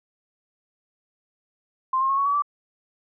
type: tone with pitch steps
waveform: sine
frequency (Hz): 1046.5 / 1068.5 / 1090.9 / 1113.9 / 1137.3 / 1161.2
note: C6 / C6 / C#6 / C#6 / C#6 / D6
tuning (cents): 0 / +36 / -28 / +8 / +44 / -20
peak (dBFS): -19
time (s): 1.93-2.422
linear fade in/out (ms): 5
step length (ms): 82
effects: none